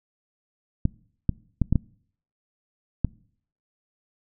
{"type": "clicks", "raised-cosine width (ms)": 5, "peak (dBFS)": -8, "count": 6, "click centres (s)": [0.854, 1.293, 1.617, 1.726, 1.757, 3.047], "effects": ["noise-tail reverb RT60 0.6 s tail -24 dB re dry"]}